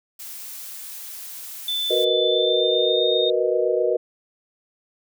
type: noise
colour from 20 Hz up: blue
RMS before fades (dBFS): -36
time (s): 0.19-2.05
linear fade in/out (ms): 10
type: tone with pitch glide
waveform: sine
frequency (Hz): 3520 to 3686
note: A7 to A#7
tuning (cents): 0 to -20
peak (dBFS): -22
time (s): 1.68-3.3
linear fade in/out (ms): 2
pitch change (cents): +80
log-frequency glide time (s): 2.25-3.09
type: chord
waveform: sine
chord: B major seventh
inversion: second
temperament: equal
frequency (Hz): 370 / 466.2 / 493.9 / 622.3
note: F#4 / A#4 / B4 / D#5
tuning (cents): 0 / 0 / 0 / 0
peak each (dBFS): -24 / -23 / -23 / -24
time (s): 1.9-3.97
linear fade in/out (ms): 10
effects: none

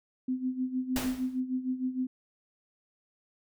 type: tone with tremolo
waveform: sine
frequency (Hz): 256.3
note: C4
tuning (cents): -36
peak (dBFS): -26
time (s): 0.28-2.07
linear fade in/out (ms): 5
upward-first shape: sine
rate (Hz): 6.5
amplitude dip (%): 75
type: noise with exponential decay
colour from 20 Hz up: pink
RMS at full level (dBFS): -30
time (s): 0.96-1.4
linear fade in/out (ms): 1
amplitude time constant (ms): 95
effects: none

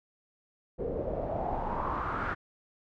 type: noise with low-pass filter sweep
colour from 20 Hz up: pink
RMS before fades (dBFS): -33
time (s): 0.78-2.35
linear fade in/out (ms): 20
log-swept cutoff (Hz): 440 to 1500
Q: 4.7
effects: none

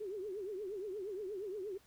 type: tone with vibrato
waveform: sine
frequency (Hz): 397.4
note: G4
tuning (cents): +24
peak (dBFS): -39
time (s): 0-1.78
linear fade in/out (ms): 10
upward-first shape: triangle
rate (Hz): 8.5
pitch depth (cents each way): 190
effects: pink hiss -67 dBFS RMS until 1.86 s

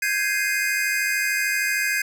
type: chord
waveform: square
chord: Ab major seventh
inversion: third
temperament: equal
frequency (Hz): 1568 / 1661.2 / 2093 / 2489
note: G6 / Ab6 / C7 / Eb7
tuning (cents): 0 / 0 / 0 / 0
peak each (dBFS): -29 / -26 / -27 / -28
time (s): 0.02-2.02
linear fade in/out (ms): 5
effects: none

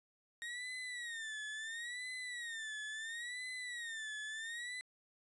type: tone with vibrato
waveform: 35% pulse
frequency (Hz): 1862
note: A#6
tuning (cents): -2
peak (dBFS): -40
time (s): 0.42-4.81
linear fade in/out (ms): 0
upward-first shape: sine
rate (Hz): 0.73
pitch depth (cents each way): 140
effects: resampled to 24000 Hz

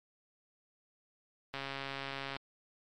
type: click train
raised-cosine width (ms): 0.3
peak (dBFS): -23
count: 114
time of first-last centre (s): 1.54-2.365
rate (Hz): 137
effects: MP3 96 kbps

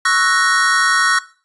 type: chord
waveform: square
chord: F# dominant seventh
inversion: second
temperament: equal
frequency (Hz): 1108.7 / 1318.5 / 1480 / 1864.7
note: C#6 / E6 / F#6 / A#6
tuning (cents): 0 / 0 / 0 / 0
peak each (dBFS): -20 / -20 / -18 / -18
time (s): 0.05-1.19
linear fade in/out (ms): 5
effects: noise-tail reverb RT60 0.4 s tail -18 dB re dry + resampled to 24000 Hz

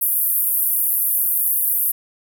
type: band-pass noise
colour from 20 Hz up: white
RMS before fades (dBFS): -19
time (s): 0.01-1.92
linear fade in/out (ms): 10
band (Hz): 11000 to 15000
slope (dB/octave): 48
effects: none

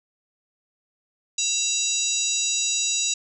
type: harmonic tone with a mistuned harmonic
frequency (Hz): 973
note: B5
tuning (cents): -26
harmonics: 3 / 4 / 5 / 6 / 7 / 8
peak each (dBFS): -32 / -27 / -34 / -30 / -25 / -30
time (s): 1.38-3.14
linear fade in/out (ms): 5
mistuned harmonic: 3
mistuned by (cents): -110
effects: none

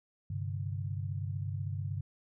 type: chord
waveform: sine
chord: G suspended fourth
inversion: none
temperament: equal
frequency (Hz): 98 / 130.81 / 146.83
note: G2 / C3 / D3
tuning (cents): 0 / 0 / 0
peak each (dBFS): -35 / -40 / -40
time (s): 0.3-2.01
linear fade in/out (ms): 5
effects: none

